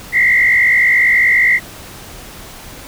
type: tone with frequency modulation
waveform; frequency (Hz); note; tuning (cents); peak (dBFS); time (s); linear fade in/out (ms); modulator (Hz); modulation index
sine; 2018; B6; +37; -8; 0.12-1.6; 50; 54.7; 2
effects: pink hiss -34 dBFS RMS until 2.87 s